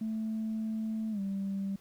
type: tone with pitch glide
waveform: sine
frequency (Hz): 219.9 to 195.91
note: A3 to G3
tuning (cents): -1 to -1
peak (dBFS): -30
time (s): 0.01-1.76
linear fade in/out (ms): 5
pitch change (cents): -200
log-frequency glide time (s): 1.11-1.2
effects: tanh soft clip ceiling -28 dBFS + pink hiss -63 dBFS RMS until 1.8 s